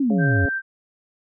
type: exponential sweep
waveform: sine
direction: down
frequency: 290.9 to 83.2 Hz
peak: -17 dBFS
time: 0-0.46 s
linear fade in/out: 5 ms
type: harmonic tone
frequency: 138.59 Hz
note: C#3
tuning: in tune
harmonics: 2 / 3 / 4 / 5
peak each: -25 / -29 / -31 / -33 dBFS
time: 0.1-0.49 s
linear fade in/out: 2 ms
type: tone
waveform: sine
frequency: 1568 Hz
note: G6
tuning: in tune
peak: -22 dBFS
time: 0.18-0.62 s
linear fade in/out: 50 ms
effects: none